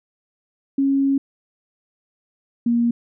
sine tone pair in turn, 274.4 / 236 Hz, C#4 / A#3, -17 / +22 cents, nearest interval minor third, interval 261 cents, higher first, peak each -15 dBFS, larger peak neither, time 0.78-1.18 / 2.66-2.91 s, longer first, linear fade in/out 5 ms, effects none

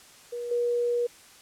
sine tone with level steps, 480 Hz, B4, 49 cents flat, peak -31 / -23 dBFS, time 0.32-1.07 s, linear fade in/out 10 ms, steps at 0.51 s, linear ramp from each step 5 ms, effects white hiss -52 dBFS RMS until 1.41 s + low-pass 10000 Hz 12 dB/octave

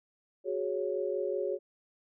sine chord, F# suspended second, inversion none, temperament equal, 370 / 415.3 / 554.4 Hz, F#4 / G#4 / C#5, 0 / 0 / 0 cents, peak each -34 dBFS, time 0.44-1.59 s, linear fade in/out 50 ms, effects none

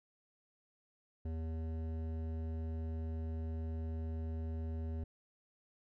triangle tone with hard clipping, 80.5 Hz, E2, 41 cents flat, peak -39 dBFS, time 1.25-5.04 s, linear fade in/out 5 ms, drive 17 dB, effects none

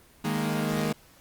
sawtooth chord, D# suspended fourth, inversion none, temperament equal, 155.56 / 207.7 / 233.1 Hz, D#3 / G#3 / A#3, 0 / 0 / 0 cents, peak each -26 dBFS, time 0.24-0.93 s, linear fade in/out 10 ms, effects pink hiss -56 dBFS RMS until 1.2 s + Opus 24 kbps

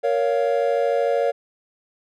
triangle chord, Bb minor, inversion none, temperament just, 466.2 / 559.4 / 699.2 Hz, Bb4 / Db5 / F5, 0 / +16 / +2 cents, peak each -20 / -19 / -23 dBFS, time 0.03-1.32 s, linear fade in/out 20 ms, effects none

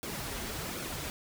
pink noise with flanger, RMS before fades -38 dBFS, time 0.03-1.1 s, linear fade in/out 0 ms, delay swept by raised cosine 1 to 6.8 ms, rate 1.3 Hz, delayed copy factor -0.6, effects none

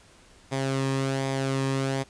sawtooth tone with flanger, 134.7 Hz, C#3, 49 cents flat, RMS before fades -27 dBFS, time 0.51-2.04 s, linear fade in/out 20 ms, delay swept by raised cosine 0.7 to 1.41 ms, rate 1.3 Hz, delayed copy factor -0.5, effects pink hiss -55 dBFS RMS until 2.09 s + resampled to 22050 Hz

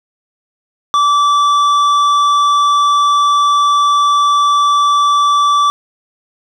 triangle tone with tanh clipping, 1160 Hz, D6, 22 cents flat, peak -10 dBFS, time 0.94-5.7 s, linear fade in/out 0 ms, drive 14 dB, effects none

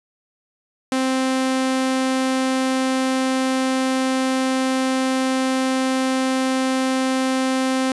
sawtooth tone, 261.6 Hz, C4, in tune, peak -14 dBFS, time 0.92-7.92 s, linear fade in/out 2 ms, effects resampled to 24000 Hz

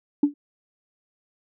sine tone with exponential decay, 289.4 Hz, D4, 25 cents flat, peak -10 dBFS, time 0.23-0.34 s, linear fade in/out 5 ms, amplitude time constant 23 ms, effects tanh soft clip ceiling -9 dBFS

